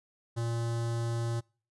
square tone with notch filter, 116.54 Hz, A#2, in tune, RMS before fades -32 dBFS, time 0.36-1.41 s, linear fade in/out 20 ms, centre 2400 Hz, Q 1.4, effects noise-tail reverb RT60 0.4 s tail -26 dB re dry + resampled to 24000 Hz

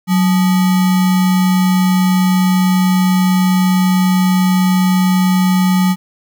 sine tone with sample-and-hold, 184.6 Hz, F#3, 4 cents flat, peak -9 dBFS, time 0.07-5.96 s, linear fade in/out 50 ms, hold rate 1050 Hz, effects none

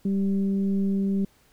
sine tone with frequency modulation, 196 Hz, G3, in tune, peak -21 dBFS, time 0.05-1.25 s, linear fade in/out 5 ms, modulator 195 Hz, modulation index 0.47, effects pink hiss -61 dBFS RMS until 1.52 s

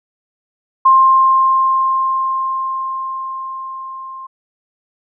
sine tone with level ramp, 1057 Hz, C6, 17 cents sharp, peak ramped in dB -5 to -28 dBFS, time 0.85-4.27 s, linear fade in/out 10 ms, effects none

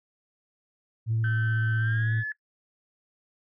sine tone with vibrato, 112.5 Hz, A2, 39 cents sharp, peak -22 dBFS, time 1.06-2.24 s, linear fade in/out 50 ms, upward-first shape square, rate 16 Hz, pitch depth 16 cents each way
sine tone with pitch glide, 1541 to 1719.8 Hz, G6 to A6, -30 to -40 cents, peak -28 dBFS, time 1.24-2.32 s, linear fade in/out 2 ms, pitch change +190 cents, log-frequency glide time 1.77-2.16 s
effects noise-tail reverb RT60 0.1 s tail -21 dB re dry + tanh soft clip ceiling -19 dBFS

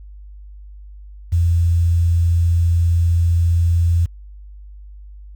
sine tone with quantisation, 85.1 Hz, F2, 44 cents flat, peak -12 dBFS, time 1.32-4.06 s, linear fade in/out 10 ms, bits 7, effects added 50 Hz sine -35 dBFS peak until 5.35 s

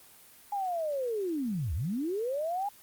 sine linear two-way sweep, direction down then up, 830.6 to 65.41 to 830.6 Hz, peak -29 dBFS, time 0.52-2.69 s, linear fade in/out 5 ms, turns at 1.74 s, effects white hiss -55 dBFS RMS until 2.82 s + Opus 24 kbps

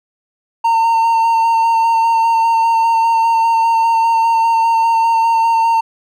triangle tone with vibrato, 912 Hz, A#5, 38 cents flat, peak -8 dBFS, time 0.64-5.81 s, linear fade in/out 10 ms, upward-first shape square, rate 5 Hz, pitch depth 13 cents each way, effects none

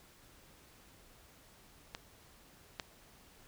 clicks, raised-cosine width 0.2 ms, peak -23 / -20 dBFS, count 2, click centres 1.949 / 2.798 s, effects pink hiss -61 dBFS RMS until 3.47 s

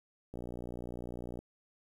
click train, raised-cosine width 2 ms, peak -30 dBFS, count 64, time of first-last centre 0.34-1.39 s, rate 60 Hz, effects 10-bit

